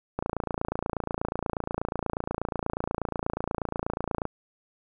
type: click train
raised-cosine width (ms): 1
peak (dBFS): -14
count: 116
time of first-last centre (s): 0.19-4.254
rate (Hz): 28.3
effects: none